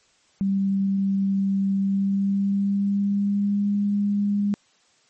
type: tone with pitch glide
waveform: sine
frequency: 195.5 to 203.3 Hz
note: G3 to G#3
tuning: -4 to -37 cents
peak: -19 dBFS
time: 0.41-4.54 s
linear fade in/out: 0 ms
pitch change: +67 cents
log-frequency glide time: 1.79-3.73 s
effects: white hiss -61 dBFS RMS until 5.09 s + MP3 32 kbps